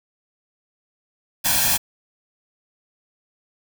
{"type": "noise with comb filter", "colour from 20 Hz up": "white", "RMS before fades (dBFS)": -19, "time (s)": [1.44, 1.78], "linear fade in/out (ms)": 20, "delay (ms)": 1.2, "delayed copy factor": 1, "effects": []}